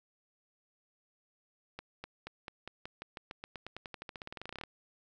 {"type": "accelerating click train", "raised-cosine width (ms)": 0.3, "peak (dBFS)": -26, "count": 30, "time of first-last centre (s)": [1.79, 4.637], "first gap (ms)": 250, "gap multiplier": 0.92, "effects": []}